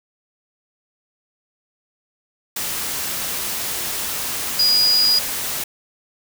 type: tone in noise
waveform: sine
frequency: 4900 Hz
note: D#8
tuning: 27 cents flat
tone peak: -13 dBFS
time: 4.59-5.19 s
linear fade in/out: 5 ms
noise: white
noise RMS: -25 dBFS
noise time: 2.56-5.64 s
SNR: +9 dB
effects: none